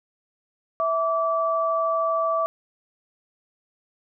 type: tone pair together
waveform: sine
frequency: 655 / 1158 Hz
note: E5 / D6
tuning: -11 / -25 cents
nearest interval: minor seventh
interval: 986 cents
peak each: -23 dBFS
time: 0.8-2.46 s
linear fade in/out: 0 ms
effects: none